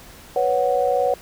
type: chord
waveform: sine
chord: B suspended second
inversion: none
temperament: equal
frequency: 493.9 / 554.4 / 740 Hz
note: B4 / C#5 / F#5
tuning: 0 / 0 / 0 cents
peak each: -21 dBFS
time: 0.36-1.14 s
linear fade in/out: 2 ms
effects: pink hiss -44 dBFS RMS until 1.21 s